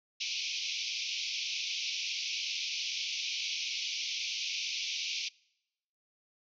pink band-pass noise, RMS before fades -36 dBFS, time 0.2-5.29 s, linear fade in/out 10 ms, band 2300 to 6100 Hz, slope 96 dB/octave, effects noise-tail reverb RT60 0.9 s tail -26 dB re dry

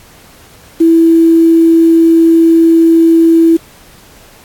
sine tone with quantisation, 329.6 Hz, E4, in tune, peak -3 dBFS, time 0.8-3.57 s, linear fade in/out 10 ms, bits 5, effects pink hiss -40 dBFS RMS until 4.44 s + AAC 64 kbps

